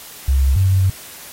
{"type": "tone pair in turn", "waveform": "sine", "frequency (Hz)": [67, 94.75], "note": ["C2", "F#2"], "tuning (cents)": [42, 42], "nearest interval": "tritone", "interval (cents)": 600, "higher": "second", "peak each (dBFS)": -11, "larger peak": "neither", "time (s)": [[0.28, 0.56], [0.56, 0.9]], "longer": "second", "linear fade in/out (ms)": 5, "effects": ["white hiss -37 dBFS RMS until 1.32 s", "AAC 48 kbps"]}